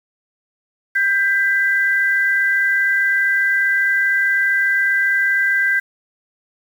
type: tone pair together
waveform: sine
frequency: 1582 / 1993.2 Hz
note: G6 / B6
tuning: +15 / +15 cents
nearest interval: major third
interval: 400 cents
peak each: -15 / -19 dBFS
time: 0.95-5.8 s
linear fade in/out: 10 ms
effects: 7-bit